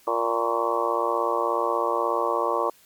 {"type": "harmonic tone with a mistuned harmonic", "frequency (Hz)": 116.54, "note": "A#2", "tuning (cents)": 0, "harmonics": [3, 4, 5, 6, 7, 8, 9, 10], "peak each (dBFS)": [-31, -28, -28, -34, -33, -30, -29, -28], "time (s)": [0.07, 2.7], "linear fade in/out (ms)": 5, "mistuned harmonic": 10, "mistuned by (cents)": -52, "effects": ["white hiss -56 dBFS RMS until 2.85 s", "MP3 96 kbps"]}